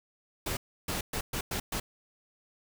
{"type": "noise bursts at uneven times", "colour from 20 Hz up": "pink", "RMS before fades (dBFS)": -33, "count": 6, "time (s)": [[0.46, 0.57], [0.88, 1.01], [1.13, 1.21], [1.33, 1.41], [1.51, 1.6], [1.72, 1.8]], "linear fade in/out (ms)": 5, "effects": []}